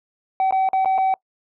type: tone with dropouts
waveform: sine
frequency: 763 Hz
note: G5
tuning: 47 cents flat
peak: -13 dBFS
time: 0.4-1.14 s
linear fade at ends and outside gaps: 1 ms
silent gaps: 0.509-0.524 / 0.689-0.732 / 0.848-0.857 / 0.98-0.984 s
effects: noise-tail reverb RT60 0.1 s tail -26 dB re dry + tanh soft clip ceiling -15 dBFS